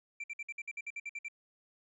triangle tone bursts, 2349 Hz, D7, in tune, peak -36 dBFS, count 12, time 0.2-1.284 s, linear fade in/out 5 ms, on 39 ms, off 56 ms, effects resampled to 24000 Hz

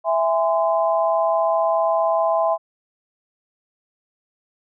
sine chord, E augmented, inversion none, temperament just, 659.3 / 824.1 / 1030.1 Hz, E5 / G#5 / B#5, 0 / -14 / -27 cents, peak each -18 / -23 / -23 dBFS, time 0.04-2.58 s, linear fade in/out 50 ms, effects none

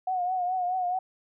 sine tone with vibrato, 730 Hz, F#5, 24 cents flat, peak -25 dBFS, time 0.07-0.99 s, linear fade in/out 5 ms, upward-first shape triangle, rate 4.7 Hz, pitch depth 63 cents each way, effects none

